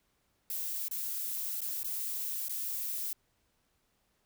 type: noise with dropouts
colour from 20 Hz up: violet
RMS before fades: -36 dBFS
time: 0.5-3.13 s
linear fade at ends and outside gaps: 2 ms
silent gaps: 0.883-0.911 / 1.607-1.616 / 1.832-1.844 / 2.484-2.494 s
effects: pink hiss -75 dBFS RMS until 4.25 s